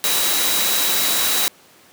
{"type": "tone in noise", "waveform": "sine", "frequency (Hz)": 3892, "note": "B7", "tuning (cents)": -26, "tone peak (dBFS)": -24, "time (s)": [0.04, 1.48], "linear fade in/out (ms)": 0, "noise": "white", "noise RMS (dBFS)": -19, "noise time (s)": [0.04, 1.48], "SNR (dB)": -8, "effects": ["pink hiss -49 dBFS RMS until 1.92 s", "high-pass 200 Hz 12 dB/octave"]}